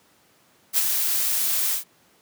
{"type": "noise with ADSR envelope", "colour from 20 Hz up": "blue", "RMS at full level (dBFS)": -18, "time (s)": [0.73, 1.84], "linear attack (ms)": 46, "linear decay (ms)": 32, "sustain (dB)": -5, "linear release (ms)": 110, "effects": ["pink hiss -59 dBFS RMS until 2.21 s", "high-pass 150 Hz 12 dB/octave"]}